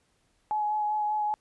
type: tone with vibrato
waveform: sine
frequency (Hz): 845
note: G#5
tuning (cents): +30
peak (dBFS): -25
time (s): 0.51-1.34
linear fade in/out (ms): 0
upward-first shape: sine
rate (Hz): 5.1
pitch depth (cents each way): 16
effects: pink hiss -70 dBFS RMS until 1.4 s + resampled to 24000 Hz